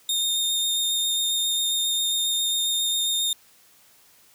sawtooth tone with vibrato, 3664 Hz, A#7, 31 cents flat, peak -19 dBFS, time 0.09-3.33 s, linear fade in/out 2 ms, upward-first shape sine, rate 7.4 Hz, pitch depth 11 cents each way, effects white hiss -56 dBFS RMS until 4.34 s + high-pass 60 Hz 12 dB/octave

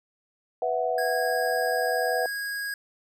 sine chord, B suspended fourth, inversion none, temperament equal, 493.9 / 659.3 / 740 Hz, B4 / E5 / F#5, 0 / 0 / 0 cents, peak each -28 dBFS, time 0.62-2.26 s, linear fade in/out 2 ms
square tone, 1645 Hz, G#6, 17 cents flat, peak -30 dBFS, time 0.98-2.74 s, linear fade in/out 2 ms
effects none

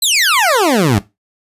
20% pulse exponential sweep, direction down, 4184 to 92.5 Hz, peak -5 dBFS, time 0.02-0.99 s, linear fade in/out 5 ms, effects noise-tail reverb RT60 0.2 s tail -17 dB re dry + resampled to 32000 Hz

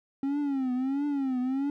triangle tone with vibrato, 270 Hz, C#4, 45 cents flat, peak -24 dBFS, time 0.23-1.7 s, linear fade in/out 2 ms, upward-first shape triangle, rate 1.5 Hz, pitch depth 150 cents each way, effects none

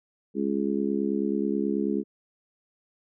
harmonic tone, 69.3 Hz, C#2, in tune, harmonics 3 / 4 / 5 / 6, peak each -28 / -29 / -30 / -31 dBFS, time 0.34-2.04 s, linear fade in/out 50 ms, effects none

